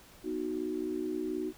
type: chord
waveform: sine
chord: B major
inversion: none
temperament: equal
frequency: 246.9 / 311.1 / 370 Hz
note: B3 / D#4 / F#4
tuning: 0 / 0 / 0 cents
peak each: -40 / -35 / -35 dBFS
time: 0.23-1.53 s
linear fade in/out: 50 ms
effects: pink hiss -56 dBFS RMS until 1.57 s